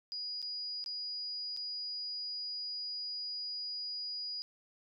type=tone with dropouts; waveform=sine; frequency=4900 Hz; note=D#8; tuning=27 cents flat; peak=-37 dBFS; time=0.12-4.42 s; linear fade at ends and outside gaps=0 ms; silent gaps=0.418-0.426 / 0.841-0.861 / 1.565-1.572 s; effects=none